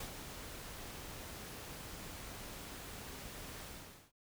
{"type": "noise with ADSR envelope", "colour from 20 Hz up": "pink", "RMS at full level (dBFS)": -43, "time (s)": [0, 4.12], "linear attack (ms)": 5, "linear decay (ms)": 93, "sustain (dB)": -5, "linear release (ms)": 450, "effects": []}